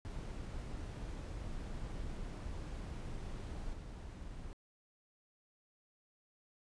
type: noise with level steps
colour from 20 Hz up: brown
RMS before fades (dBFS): -43 / -47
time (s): 0.05-4.53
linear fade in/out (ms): 0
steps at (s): 3.73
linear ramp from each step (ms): 5
effects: resampled to 22050 Hz